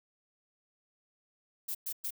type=noise bursts; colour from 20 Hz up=violet; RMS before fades=-36 dBFS; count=3; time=1.68-2.107 s; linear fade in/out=10 ms; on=69 ms; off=110 ms; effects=none